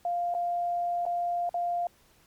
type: tone with dropouts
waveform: sine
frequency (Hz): 698.5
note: F5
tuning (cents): 0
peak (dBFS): -26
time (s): 0.05-1.87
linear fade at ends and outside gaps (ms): 2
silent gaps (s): 0.341-0.348 / 1.054-1.063 / 1.493-1.542
effects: pink hiss -62 dBFS RMS until 2.26 s + MP3 96 kbps